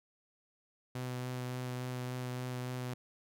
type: tone with vibrato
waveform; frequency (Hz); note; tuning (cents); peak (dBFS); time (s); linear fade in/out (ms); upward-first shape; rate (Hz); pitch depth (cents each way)
sawtooth; 125.8; B2; +32; -33; 0.95-2.94; 5; sine; 3.5; 11
effects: none